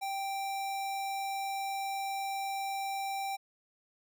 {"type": "tone", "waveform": "square", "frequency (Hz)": 784, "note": "G5", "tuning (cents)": 0, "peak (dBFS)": -34, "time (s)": [0.01, 3.37], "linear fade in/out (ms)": 20, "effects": []}